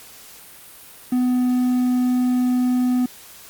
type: tone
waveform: triangle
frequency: 249.9 Hz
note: B3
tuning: 21 cents sharp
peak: -14 dBFS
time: 1.12-3.06 s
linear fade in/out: 5 ms
effects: white hiss -43 dBFS RMS until 3.49 s + Opus 48 kbps